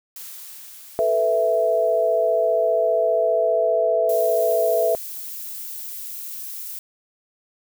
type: noise with exponential decay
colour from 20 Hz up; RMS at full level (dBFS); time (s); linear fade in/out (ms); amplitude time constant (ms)
blue; -36; 0.16-4.53; 2; 950
type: chord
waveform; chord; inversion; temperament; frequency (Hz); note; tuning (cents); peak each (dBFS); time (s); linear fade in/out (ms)
sine; A suspended second; none; just; 440 / 495 / 660; A4 / B4 / E5; 0 / +4 / +2; -24 / -23 / -18; 0.99-4.95; 0
type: noise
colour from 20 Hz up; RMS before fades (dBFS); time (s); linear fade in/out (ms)
violet; -33; 4.09-6.79; 2
effects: none